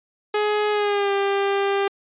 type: tone with pitch glide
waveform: sawtooth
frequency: 420 to 397.3 Hz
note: G#4 to G4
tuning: +19 to +23 cents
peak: -15 dBFS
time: 0.34-1.88 s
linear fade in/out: 5 ms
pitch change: -96 cents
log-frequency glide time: 0.71-1.12 s
effects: resampled to 8000 Hz